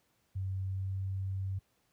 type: tone with pitch glide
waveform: sine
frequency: 95.3 to 95.96 Hz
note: G2 to G2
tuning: -48 to -36 cents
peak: -32 dBFS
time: 0.35-1.59 s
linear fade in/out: 10 ms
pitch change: +12 cents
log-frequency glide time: 0.68-0.92 s
effects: pink hiss -74 dBFS RMS until 1.92 s + high-pass 60 Hz 12 dB/octave